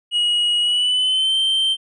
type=tone with pitch glide; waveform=triangle; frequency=2900 to 3126 Hz; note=F#7 to G7; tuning=-35 to -6 cents; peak=-14 dBFS; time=0.11-1.77 s; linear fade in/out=50 ms; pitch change=+129 cents; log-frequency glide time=0.61-1.38 s; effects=resampled to 24000 Hz